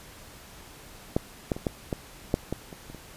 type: clicks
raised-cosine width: 2 ms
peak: -9 / -11 / -22 / -12 / -14 / -8 / -15 / -28 / -30 / -29 dBFS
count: 10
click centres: 1.165 / 1.518 / 1.565 / 1.668 / 1.928 / 2.341 / 2.526 / 2.728 / 2.9 / 2.947 s
effects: pink hiss -48 dBFS RMS until 3.16 s + resampled to 32000 Hz